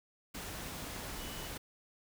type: tone in noise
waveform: sine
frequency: 2960 Hz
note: F#7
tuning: in tune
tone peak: -51 dBFS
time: 1.18-1.48 s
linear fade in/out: 10 ms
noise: pink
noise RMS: -43 dBFS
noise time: 0.34-1.58 s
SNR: -11 dB
effects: none